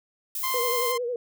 violet noise, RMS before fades -31 dBFS, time 0.35-0.92 s, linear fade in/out 2 ms
sawtooth tone, 1047 Hz, C6, 1 cent sharp, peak -23 dBFS, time 0.43-0.98 s, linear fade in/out 10 ms
sine tone with vibrato, 484.2 Hz, B4, 34 cents flat, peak -26 dBFS, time 0.54-1.16 s, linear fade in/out 2 ms, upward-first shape sine, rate 11 Hz, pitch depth 63 cents each way
effects none

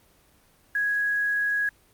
sine tone with quantisation, 1662 Hz, G#6, 1 cent sharp, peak -22 dBFS, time 0.75-1.69 s, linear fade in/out 2 ms, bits 8, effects pink hiss -60 dBFS RMS until 1.93 s + Opus 24 kbps

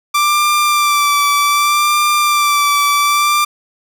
sawtooth tone with vibrato, 1174.7 Hz, D6, in tune, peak -7 dBFS, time 0.14-3.45 s, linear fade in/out 10 ms, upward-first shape sine, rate 0.65 Hz, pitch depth 26 cents each way, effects none

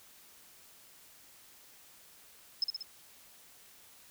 sine tone with echo, 5180 Hz, E8, 31 cents flat, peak -26 dBFS, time 2.62-2.64 s, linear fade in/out 2 ms, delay 62 ms, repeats 3, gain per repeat -4 dB, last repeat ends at 2.826 s, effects white hiss -58 dBFS RMS until 4.1 s

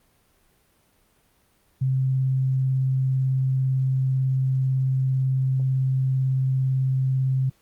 sine tone with vibrato, 131.7 Hz, C3, 12 cents sharp, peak -19 dBFS, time 1.81-7.5 s, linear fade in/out 10 ms, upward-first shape triangle, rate 18 Hz, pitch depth 10 cents each way, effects pink hiss -63 dBFS RMS until 7.61 s + Opus 32 kbps

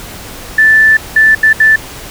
sine tone bursts at uneven times, 1760 Hz, A6, in tune, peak -3 dBFS, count 4, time 0.58-0.97 / 1.16-1.35 / 1.43-1.53 / 1.6-1.76 s, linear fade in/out 5 ms, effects pink hiss -28 dBFS RMS until 2.1 s

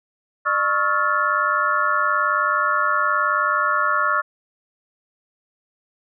sine tone cluster, 600 / 1109 / 1303 / 1402 / 1744 Hz, D5 / C#6 / E6 / F6 / A6, +37 / 0 / -20 / +6 / -16 cents, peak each -29 / -22 / -23 / -21 / -27 dBFS, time 0.45-4.22 s, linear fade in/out 20 ms, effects none

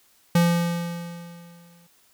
square tone with exponential decay, 171.4 Hz, F3, 32 cents flat, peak -15 dBFS, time 0.35-1.87 s, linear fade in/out 5 ms, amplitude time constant 330 ms, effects white hiss -60 dBFS RMS until 2.13 s

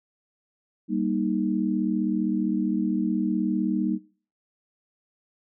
sine chord, Eb major, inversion first, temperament equal with one note detuned, 196 / 235.5 / 311.1 Hz, G3 / Bb3 / Eb4, 0 / +18 / 0 cents, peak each -27 dBFS, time 0.88-3.99 s, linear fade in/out 50 ms, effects noise-tail reverb RT60 0.4 s tail -19 dB re dry

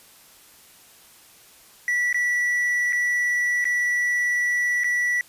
triangle tone with dropouts, 1953 Hz, B6, 20 cents flat, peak -18 dBFS, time 1.88-5.21 s, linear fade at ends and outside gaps 1 ms, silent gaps 2.128-2.144 / 2.925-2.93 / 3.643-3.653 / 4.836-4.843 s, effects white hiss -51 dBFS RMS until 5.28 s + resampled to 32000 Hz

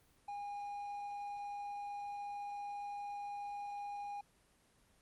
triangle tone, 815 Hz, G#5, 33 cents flat, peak -39 dBFS, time 0.28-4.21 s, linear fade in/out 5 ms, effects pink hiss -70 dBFS RMS until 5.01 s + Opus 24 kbps

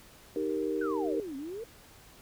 sine chord, Eb major, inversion none, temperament equal, 311.1 / 392 / 466.2 Hz, Eb4 / G4 / Bb4, 0 / 0 / 0 cents, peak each -33 dBFS, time 0.36-1.2 s, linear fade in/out 2 ms
sine exponential two-way sweep, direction down then up, 1568 to 261.6 to 479.1 Hz, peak -36 dBFS, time 0.81-1.64 s, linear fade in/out 5 ms, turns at 1.36 s
effects pink hiss -55 dBFS RMS until 2.21 s

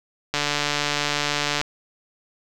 click train, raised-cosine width 0.2 ms, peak -5 dBFS, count 187, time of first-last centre 0.34-1.614 s, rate 146 Hz, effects none

